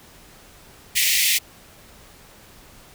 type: high-pass noise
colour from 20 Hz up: pink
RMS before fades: -19 dBFS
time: 0.95-1.39 s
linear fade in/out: 20 ms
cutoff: 1900 Hz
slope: 96 dB/octave
effects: pink hiss -48 dBFS RMS until 2.94 s